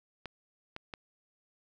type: clicks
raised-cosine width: 0.3 ms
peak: -24 dBFS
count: 3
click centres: 0.257 / 0.764 / 0.938 s
effects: none